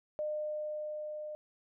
sine tone with level ramp, 606 Hz, D#5, 46 cents flat, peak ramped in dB -32 to -39 dBFS, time 0.19-1.35 s, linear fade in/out 0 ms, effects none

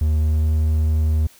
triangle tone with pitch glide, 77 to 77.85 Hz, D#2 to D#2, -17 to +2 cents, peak -13 dBFS, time 0.01-1.27 s, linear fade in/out 5 ms, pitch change +19 cents, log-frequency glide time 0.15-0.53 s, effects white hiss -50 dBFS RMS until 1.39 s

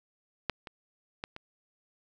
clicks, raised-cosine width 0.3 ms, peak -12 / -26 / -19 / -26 dBFS, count 4, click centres 0.497 / 0.672 / 1.239 / 1.364 s, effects none

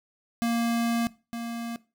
square tone pair in turn, 233.1 / 233.1 Hz, A#3 / A#3, 0 / 0 cents, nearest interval unison, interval 0 cents, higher neither, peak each -24 / -32 dBFS, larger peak first, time 0.42-1.07 / 1.33-1.76 s, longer first, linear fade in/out 0 ms, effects noise-tail reverb RT60 0.3 s tail -19 dB re dry

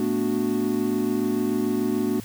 triangle chord, B minor seventh, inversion third, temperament equal, 220 / 246.9 / 293.7 / 370 Hz, A3 / B3 / D4 / F#4, 0 / 0 / 0 / 0 cents, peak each -25 dBFS, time 0-2.2 s, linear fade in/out 2 ms, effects added 109 Hz sine -40 dBFS peak until 2.24 s + white hiss -44 dBFS RMS until 2.24 s

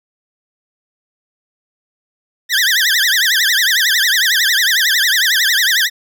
20% pulse tone with vibrato, 1760 Hz, A6, in tune, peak -6 dBFS, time 2.49-5.9 s, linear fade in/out 50 ms, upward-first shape triangle, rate 11 Hz, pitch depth 260 cents each way, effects none

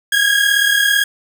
30% pulse tone pair together, 1623.3 / 1661.2 Hz, G#6 / G#6, -40 / 0 cents, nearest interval unison, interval 40 cents, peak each -12 dBFS, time 0.12-1.04 s, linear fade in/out 5 ms, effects none

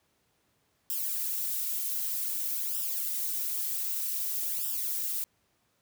violet noise with flanger, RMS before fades -32 dBFS, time 0.9-5.24 s, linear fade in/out 0 ms, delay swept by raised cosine 0.46 to 5.66 ms, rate 0.53 Hz, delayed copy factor -0.95, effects pink hiss -72 dBFS RMS until 5.81 s + high-pass 80 Hz 12 dB/octave

